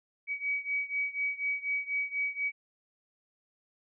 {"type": "beating tone pair", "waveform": "sine", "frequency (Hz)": [2268, 2272.1], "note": ["C#7", "C#7"], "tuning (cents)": [39, 42], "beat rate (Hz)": 4.1, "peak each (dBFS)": [-32, -34], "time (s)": [0.27, 2.52], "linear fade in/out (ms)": 50, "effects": []}